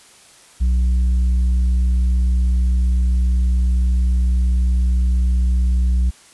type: tone with tanh clipping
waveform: sine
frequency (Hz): 61.74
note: B1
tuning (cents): 0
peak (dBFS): -14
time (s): 0.6-6.11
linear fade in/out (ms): 20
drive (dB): 4
effects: white hiss -47 dBFS RMS until 6.33 s + resampled to 24000 Hz